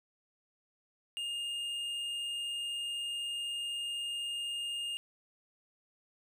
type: tone with hard clipping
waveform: sine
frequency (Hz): 2828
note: F7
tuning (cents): +21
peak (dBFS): -36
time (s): 1.17-4.97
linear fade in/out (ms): 0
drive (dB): 6
effects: none